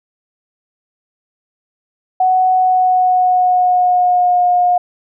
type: tone with pitch glide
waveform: sine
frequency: 743 to 715.6 Hz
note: F#5 to F5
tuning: +7 to +42 cents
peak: -9 dBFS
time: 2.2-4.78 s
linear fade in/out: 5 ms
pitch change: -65 cents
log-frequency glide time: 2.52-4.44 s
effects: none